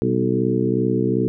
harmonic tone with a mistuned harmonic, 62.6 Hz, B1, 24 cents sharp, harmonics 2 / 3 / 4 / 5 / 6 / 7, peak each -24 / -24 / -24 / -24 / -24 / -24 dBFS, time 0.02-1.28 s, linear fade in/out 0 ms, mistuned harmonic 3, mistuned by +63 cents, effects none

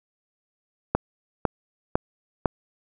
click train, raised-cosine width 1 ms, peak -5 dBFS, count 4, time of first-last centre 0.95-2.458 s, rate 1.99 Hz, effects none

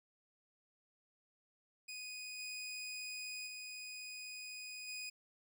20% pulse tone with level steps, 2489 Hz, D#7, in tune, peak -40 / -38 / -41 / -38 dBFS, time 1.88-5.1 s, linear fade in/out 10 ms, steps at 2.38 / 3.46 / 4.87 s, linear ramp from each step 20 ms, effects none

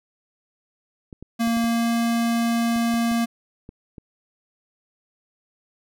clicks, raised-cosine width 3 ms, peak -26 dBFS, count 10, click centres 1.128 / 1.226 / 1.474 / 1.57 / 1.642 / 2.762 / 2.94 / 3.115 / 3.691 / 3.982 s
square tone with pitch glide, 231 to 232.6 Hz, A#3 to A#3, -16 to -4 cents, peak -20 dBFS, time 1.39-3.26 s, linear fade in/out 20 ms, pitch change +12 cents, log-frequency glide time 1.49-1.91 s
effects none

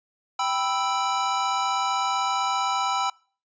square chord, E minor, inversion first, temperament equal, 784 / 987.8 / 1318.5 Hz, G5 / B5 / E6, 0 / 0 / 0 cents, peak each -28 dBFS, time 0.39-3.1 s, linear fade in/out 5 ms, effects noise-tail reverb RT60 0.4 s tail -24 dB re dry + resampled to 16000 Hz

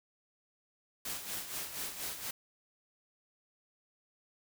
white noise with tremolo, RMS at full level -38 dBFS, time 1.05-2.31 s, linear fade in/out 5 ms, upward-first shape sine, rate 4.2 Hz, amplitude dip 60%, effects none

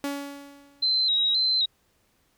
sawtooth tone with exponential decay, 282.3 Hz, C#4, 32 cents sharp, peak -22 dBFS, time 0.04-1.01 s, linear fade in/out 1 ms, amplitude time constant 210 ms
sine tone with vibrato, 3951 Hz, B7, in tune, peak -20 dBFS, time 0.82-1.66 s, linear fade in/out 10 ms, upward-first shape square, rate 1.9 Hz, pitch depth 57 cents each way
effects pink hiss -67 dBFS RMS until 2.37 s

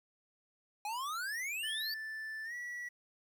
square exponential sweep, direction up, 812 to 4699 Hz, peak -37 dBFS, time 0.85-1.94 s, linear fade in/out 2 ms
triangle tone with pitch glide, 1760 to 1941.6 Hz, A6 to B6, 0 to -30 cents, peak -38 dBFS, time 1.63-2.89 s, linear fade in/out 10 ms, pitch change +170 cents, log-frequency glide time 2.44-2.54 s
effects 11-bit

